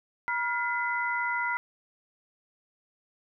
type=tone cluster; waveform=sine; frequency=964 / 1411 / 2025 Hz; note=B5 / F6 / B6; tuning=-42 / +17 / +43 cents; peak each=-31 dBFS; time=0.28-1.57 s; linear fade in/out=0 ms; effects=none